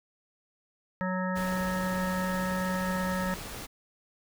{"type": "harmonic tone", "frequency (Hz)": 185, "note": "F#3", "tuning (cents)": 0, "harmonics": [1, 3, 5, 7, 9, 10], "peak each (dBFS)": [-30, -35, -37, -38, -40, -40], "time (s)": [1.01, 3.34], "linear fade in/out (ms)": 0}
{"type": "noise", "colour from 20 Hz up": "pink", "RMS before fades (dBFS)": -40, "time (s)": [1.35, 3.67], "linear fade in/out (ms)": 20}
{"effects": []}